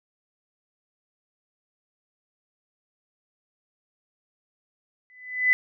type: tone with exponential growth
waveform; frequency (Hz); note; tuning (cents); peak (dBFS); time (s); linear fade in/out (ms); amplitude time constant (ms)
sine; 2004; B6; +25; -13; 5.1-5.53; 0; 93
effects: none